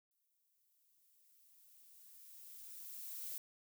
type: noise with exponential growth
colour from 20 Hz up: violet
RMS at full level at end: -44 dBFS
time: 0.11-3.38 s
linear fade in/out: 1 ms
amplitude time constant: 710 ms
effects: none